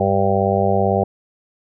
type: harmonic tone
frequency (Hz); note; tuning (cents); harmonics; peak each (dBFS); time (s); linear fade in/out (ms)
98; G2; 0; 1 / 2 / 4 / 5 / 6 / 7 / 8; -22 / -22 / -22 / -22 / -22 / -22 / -22; 0-1.04; 5
effects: none